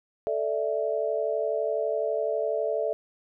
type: chord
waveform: sine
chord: A suspended fourth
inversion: none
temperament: equal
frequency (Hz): 440 / 587.3 / 659.3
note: A4 / D5 / E5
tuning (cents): 0 / 0 / 0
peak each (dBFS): -29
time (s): 0.27-2.93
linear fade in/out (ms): 0
effects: none